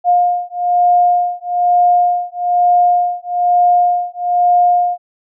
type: beating tone pair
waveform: sine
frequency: 709 / 710.1 Hz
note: F5 / F5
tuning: +26 / +29 cents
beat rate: 1.1 Hz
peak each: -13 dBFS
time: 0.04-4.98 s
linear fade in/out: 50 ms
effects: none